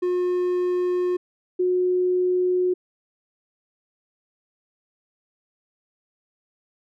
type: tone pair in turn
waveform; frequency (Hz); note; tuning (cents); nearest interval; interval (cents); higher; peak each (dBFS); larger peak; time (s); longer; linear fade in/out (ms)
triangle / sine; 359.4 / 363.4; F4 / F#4; +50 / -31; unison; 19; second; -18; neither; 0.02-1.17 / 1.59-2.74; neither; 10
effects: none